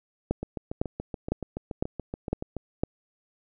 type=two click trains; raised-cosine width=2 ms; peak=-19 / -11 dBFS; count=16 / 6; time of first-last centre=0.43-2.567 / 0.31-2.835 s; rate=7.02 / 1.98 Hz; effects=none